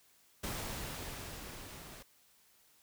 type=noise with level ramp; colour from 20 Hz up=pink; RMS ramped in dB=-39 to -51 dBFS; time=0.43-2.03 s; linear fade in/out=10 ms; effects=white hiss -67 dBFS RMS until 2.82 s